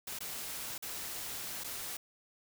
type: noise with dropouts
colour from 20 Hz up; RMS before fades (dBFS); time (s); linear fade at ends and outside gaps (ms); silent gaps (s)
white; -41; 0.07-1.97; 5; 0.189-0.205 / 0.78-0.824 / 1.638-1.643
effects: none